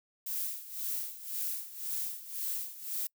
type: noise with tremolo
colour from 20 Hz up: violet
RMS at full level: -34 dBFS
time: 0.26-3.07 s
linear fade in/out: 5 ms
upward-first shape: sine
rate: 1.9 Hz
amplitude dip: 80%
effects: noise-tail reverb RT60 0.1 s tail -26 dB re dry